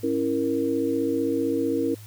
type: chord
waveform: sine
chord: A# diminished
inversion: first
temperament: equal with one note detuned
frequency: 274 / 329.6 / 466.2 Hz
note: C#4 / E4 / A#4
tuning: -20 / 0 / 0 cents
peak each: -26 dBFS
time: 0.03-1.95 s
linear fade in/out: 10 ms
effects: added 105 Hz sine -41 dBFS peak until 2.06 s + white hiss -50 dBFS RMS until 2.06 s